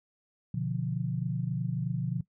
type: chord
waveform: sine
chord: B diminished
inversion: none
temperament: equal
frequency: 123.47 / 146.83 / 174.61 Hz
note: B2 / D3 / F3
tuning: 0 / 0 / 0 cents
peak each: -33 dBFS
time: 0.54-2.21 s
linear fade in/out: 5 ms
effects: noise-tail reverb RT60 0.1 s tail -18 dB re dry